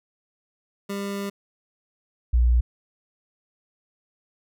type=tone pair in turn; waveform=25% pulse / sine; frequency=199.7 / 60.06 Hz; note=G3 / B1; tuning=+32 / -48 cents; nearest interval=octave + major sixth; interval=2080 cents; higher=first; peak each=-24 / -15 dBFS; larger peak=second; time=0.89-1.3 / 2.33-2.61 s; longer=first; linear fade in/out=10 ms; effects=none